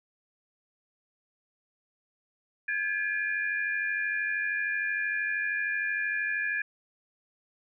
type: tone cluster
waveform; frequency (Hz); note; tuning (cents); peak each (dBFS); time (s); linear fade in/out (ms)
sine; 1613 / 1706 / 2406; G6 / G#6 / D7; +49 / +46 / +41; -35 / -29 / -34; 2.68-6.62; 5
effects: none